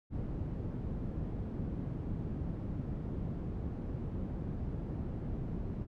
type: low-pass noise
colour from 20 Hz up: white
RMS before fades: -38 dBFS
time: 0.1-5.87 s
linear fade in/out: 50 ms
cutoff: 180 Hz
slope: 12 dB/octave
effects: none